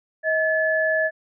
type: tone pair together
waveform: sine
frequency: 634.3 / 1722 Hz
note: D#5 / A6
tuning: +33 / -38 cents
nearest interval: octave + perfect fourth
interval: 1729 cents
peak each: -21 dBFS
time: 0.23-1.11 s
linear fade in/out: 50 ms
effects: none